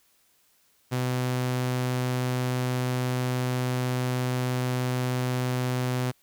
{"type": "tone", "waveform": "sawtooth", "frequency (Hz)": 126.2, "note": "B2", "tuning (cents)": 38, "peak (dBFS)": -21, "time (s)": [0.91, 6.12], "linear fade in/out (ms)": 20, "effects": ["white hiss -65 dBFS RMS until 6.22 s"]}